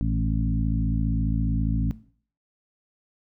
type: harmonic tone with a mistuned harmonic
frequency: 54.8 Hz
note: A1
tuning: 6 cents flat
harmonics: 1 / 2 / 3 / 4 / 5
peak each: -25 / -28 / -30 / -31 / -32 dBFS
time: 0.01-1.91 s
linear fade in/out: 0 ms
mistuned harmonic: 2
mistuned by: +47 cents
effects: noise-tail reverb RT60 0.5 s tail -17 dB re dry